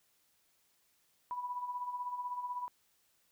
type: tone with tremolo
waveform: sine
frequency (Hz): 985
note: B5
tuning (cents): -5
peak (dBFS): -34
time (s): 1.31-2.68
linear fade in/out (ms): 0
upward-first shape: sine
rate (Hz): 16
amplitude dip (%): 60
effects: white hiss -73 dBFS RMS until 3.31 s